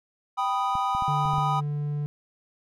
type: chord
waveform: triangle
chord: G augmented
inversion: none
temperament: equal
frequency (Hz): 784 / 987.8 / 1244.5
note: G5 / B5 / D#6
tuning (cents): 0 / 0 / 0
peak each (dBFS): -26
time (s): 0.37-1.61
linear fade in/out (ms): 20
type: clicks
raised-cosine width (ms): 5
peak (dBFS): -25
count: 6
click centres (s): 0.754 / 0.95 / 1.023 / 1.255 / 1.336 / 1.382
type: tone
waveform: triangle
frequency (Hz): 146.83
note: D3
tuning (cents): 0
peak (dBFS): -24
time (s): 1.08-2.06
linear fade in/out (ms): 0
effects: none